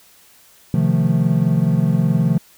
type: chord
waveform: triangle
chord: F dominant seventh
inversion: second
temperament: equal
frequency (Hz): 130.81 / 155.56 / 174.61 / 220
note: C3 / Eb3 / F3 / A3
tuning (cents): 0 / 0 / 0 / 0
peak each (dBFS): -18 / -16 / -16 / -20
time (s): 0.74-2.38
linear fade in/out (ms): 2
effects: white hiss -50 dBFS RMS until 2.57 s